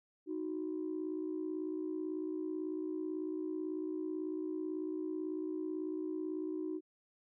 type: tone pair together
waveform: sine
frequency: 311.9 / 370 Hz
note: D#4 / F#4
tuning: +4 / 0 cents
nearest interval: minor third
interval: 296 cents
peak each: -37 / -39 dBFS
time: 0.26-6.81 s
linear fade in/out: 50 ms
effects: tanh soft clip ceiling -30 dBFS